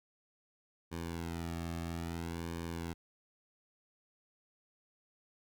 sawtooth tone with flanger, 84 Hz, E2, 33 cents sharp, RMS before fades -40 dBFS, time 0.91-2.94 s, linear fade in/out 20 ms, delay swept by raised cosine 1.5 to 2.05 ms, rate 0.6 Hz, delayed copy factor -0.95, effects none

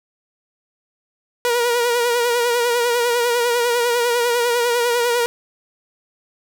sawtooth tone with vibrato, 478.5 Hz, A#4, 45 cents sharp, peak -12 dBFS, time 1.45-5.26 s, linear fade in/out 0 ms, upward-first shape sine, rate 10 Hz, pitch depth 44 cents each way, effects none

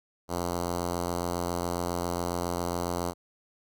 5% pulse tone with notch filter, 87.31 Hz, F2, in tune, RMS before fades -31 dBFS, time 0.28-3.14 s, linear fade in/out 50 ms, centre 2500 Hz, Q 1.1, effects none

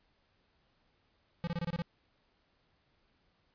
square tone bursts, 171.3 Hz, F3, 33 cents flat, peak -33 dBFS, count 7, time 1.44-1.82 s, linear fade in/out 0 ms, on 32 ms, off 26 ms, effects pink hiss -73 dBFS RMS until 3.54 s + resampled to 11025 Hz

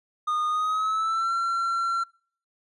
triangle tone with pitch glide, 1227 to 1361.4 Hz, D#6 to F6, -25 to -45 cents, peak -21 dBFS, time 0.27-2.04 s, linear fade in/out 10 ms, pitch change +180 cents, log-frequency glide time 0.48-1.33 s, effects noise-tail reverb RT60 0.5 s tail -26 dB re dry + resampled to 24000 Hz

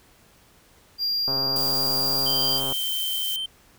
triangle tone, 4780 Hz, D8, 30 cents sharp, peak -21 dBFS, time 0.98-2.61 s, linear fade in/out 50 ms
click train, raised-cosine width 1 ms, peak -19 dBFS, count 196, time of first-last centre 1.28-2.724 s, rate 135 Hz
violet noise, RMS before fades -30 dBFS, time 1.56-3.36 s, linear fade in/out 0 ms
triangle tone with pitch glide, 3136 to 3111 Hz, G7 to G7, 0 to -14 cents, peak -25 dBFS, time 2.26-3.46 s, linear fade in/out 5 ms, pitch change -14 cents, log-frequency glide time 2.52-2.88 s
effects pink hiss -56 dBFS RMS until 3.78 s

